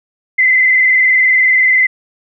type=tone with vibrato; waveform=sine; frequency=2046 Hz; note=C7; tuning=39 cents flat; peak=-7 dBFS; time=0.38-1.87 s; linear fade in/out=10 ms; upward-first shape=square; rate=20 Hz; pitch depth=36 cents each way; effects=none